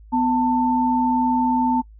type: tone pair together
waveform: sine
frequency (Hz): 250.1 / 891.3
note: B3 / A5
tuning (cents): +22 / +22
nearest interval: octave + minor seventh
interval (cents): 2200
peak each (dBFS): -19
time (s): 0.12-1.82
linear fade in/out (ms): 20
effects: noise-tail reverb RT60 0.1 s tail -23 dB re dry + added 53 Hz sine -42 dBFS peak until 1.99 s